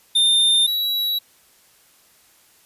square tone pair in turn, 3614 / 3901 Hz, A7 / B7, +46 / -22 cents, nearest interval minor second, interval 132 cents, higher second, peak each -14 / -20 dBFS, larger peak first, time 0.15-0.67 / 0.67-1.19 s, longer neither, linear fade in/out 10 ms, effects white hiss -55 dBFS RMS until 2.65 s + resampled to 32000 Hz

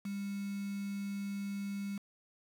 sine tone with quantisation, 200 Hz, G3, 35 cents sharp, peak -36 dBFS, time 0.05-1.98 s, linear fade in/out 5 ms, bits 8, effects none

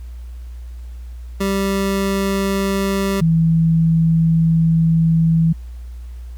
25% pulse / sine tone pair in turn, 195.8 / 163.59 Hz, G3 / E3, -2 / -13 cents, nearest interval minor third, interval 311 cents, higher first, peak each -13 / -11 dBFS, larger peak second, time 1.4-3.21 / 3.21-5.53 s, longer second, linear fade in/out 10 ms, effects added 60 Hz sine -29 dBFS peak until 6.37 s + pink hiss -54 dBFS RMS until 6.37 s

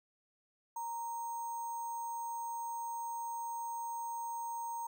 sine tone with sample-and-hold, 932.3 Hz, A#5, in tune, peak -37 dBFS, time 0.76-4.87 s, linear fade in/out 5 ms, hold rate 7350 Hz, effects none

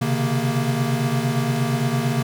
square tone cluster, 129.1 / 137.8 / 153.9 / 233.1 Hz, C3 / C#3 / D#3 / A#3, -23 / -10 / -19 / 0 cents, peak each -25 / -25 / -29 / -25 dBFS, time 0.01-2.23 s, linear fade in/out 10 ms, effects none

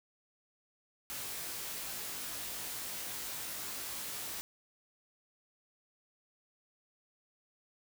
white noise with comb filter, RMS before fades -41 dBFS, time 1.1-4.41 s, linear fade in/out 0 ms, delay 19 ms, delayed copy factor +0.85, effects none

